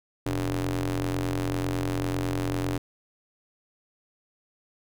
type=ring-modulated tone; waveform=sawtooth; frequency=90 Hz; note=F#2; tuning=47 cents flat; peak=-19 dBFS; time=0.26-2.78 s; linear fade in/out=5 ms; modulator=204 Hz; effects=none